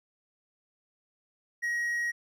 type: tone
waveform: triangle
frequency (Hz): 1895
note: A#6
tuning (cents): +28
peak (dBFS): -26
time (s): 1.62-2.12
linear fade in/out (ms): 20
effects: none